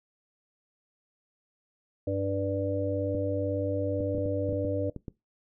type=harmonic tone; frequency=98 Hz; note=G2; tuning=in tune; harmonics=1 / 3 / 5 / 6; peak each=-32 / -32 / -32 / -32 dBFS; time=2.07-4.9 s; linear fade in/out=5 ms
type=clicks; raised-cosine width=3 ms; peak=-24 dBFS; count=10; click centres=3.149 / 4.006 / 4.149 / 4.181 / 4.259 / 4.491 / 4.528 / 4.649 / 4.963 / 5.082 s
effects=noise-tail reverb RT60 0.2 s tail -20 dB re dry